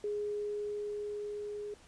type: tone with level ramp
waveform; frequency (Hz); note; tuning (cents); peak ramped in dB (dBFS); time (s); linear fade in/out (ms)
sine; 415.3; G#4; 0; -32 to -38; 0.04-1.74; 2
effects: pink hiss -60 dBFS RMS until 1.87 s + resampled to 22050 Hz